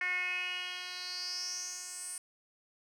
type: tone with band-pass filter sweep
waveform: 10% pulse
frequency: 362 Hz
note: F#4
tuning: 38 cents flat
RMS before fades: -38 dBFS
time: 0.01-2.18 s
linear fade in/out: 2 ms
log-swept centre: 2000 to 9100 Hz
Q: 6.4
effects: none